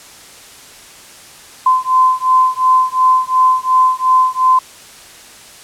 sine beating tone pair, 1027 / 1029.8 Hz, C6 / C6, -33 / -28 cents, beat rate 2.8 Hz, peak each -12 dBFS, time 1.66-4.59 s, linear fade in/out 5 ms, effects white hiss -38 dBFS RMS until 5.63 s + low-pass 10000 Hz 12 dB/octave

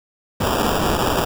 blue noise with sample-and-hold, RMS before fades -19 dBFS, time 0.4-1.25 s, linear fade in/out 10 ms, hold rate 2100 Hz, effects none

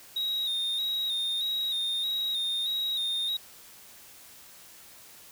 triangle tone with vibrato, 3737 Hz, A#7, 4 cents sharp, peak -26 dBFS, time 0.16-3.37 s, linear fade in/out 5 ms, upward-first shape square, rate 1.6 Hz, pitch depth 37 cents each way, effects white hiss -51 dBFS RMS until 5.31 s

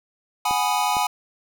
square chord, G# minor seventh, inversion third, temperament equal, 740 / 830.6 / 987.8 / 1244.5 Hz, F#5 / G#5 / B5 / D#6, 0 / 0 / 0 / 0 cents, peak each -27 / -24 / -26 / -29 dBFS, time 0.45-1.07 s, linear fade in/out 5 ms
clicks, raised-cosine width 2 ms, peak -21 dBFS, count 2, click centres 0.51 / 0.968 s
effects none

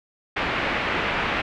white low-pass noise, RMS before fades -25 dBFS, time 0.36-1.42 s, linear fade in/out 10 ms, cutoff 2600 Hz, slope 24 dB/octave, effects none

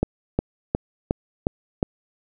click train, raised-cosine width 2 ms, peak -6 dBFS, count 6, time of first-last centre 0.03-1.829 s, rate 2.78 Hz, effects none

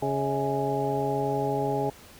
harmonic tone with a mistuned harmonic, 138.5 Hz, C#3, 1 cent flat, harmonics 1 / 2 / 3 / 4 / 5 / 6, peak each -32 / -33 / -29 / -35 / -33 / -30 dBFS, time 0.02-1.9 s, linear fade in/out 5 ms, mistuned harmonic 5, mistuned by -120 cents, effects pink hiss -50 dBFS RMS until 2.19 s

